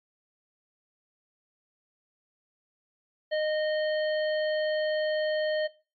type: harmonic tone with a mistuned harmonic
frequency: 616 Hz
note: D#5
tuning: 17 cents flat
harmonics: 1 / 3 / 5 / 7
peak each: -25 / -35 / -39 / -42 dBFS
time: 3.31-5.68 s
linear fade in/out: 20 ms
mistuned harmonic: 5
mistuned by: +18 cents
effects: noise-tail reverb RT60 0.3 s tail -17 dB re dry + MP3 48 kbps